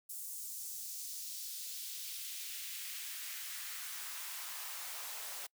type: noise with high-pass filter sweep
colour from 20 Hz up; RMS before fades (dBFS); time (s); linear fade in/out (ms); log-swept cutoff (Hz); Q
white; -44; 0.09-5.47; 10; 8600 to 630; 1.2
effects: noise-tail reverb RT60 0.1 s tail -25 dB re dry